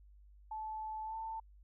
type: tone with pitch glide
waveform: sine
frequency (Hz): 870 to 890.3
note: A5 to A5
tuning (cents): -20 to +20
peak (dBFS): -39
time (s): 0.51-1.4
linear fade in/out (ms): 5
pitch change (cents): +40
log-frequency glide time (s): 1.04-1.16
effects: added 50 Hz sine -57 dBFS peak until 1.63 s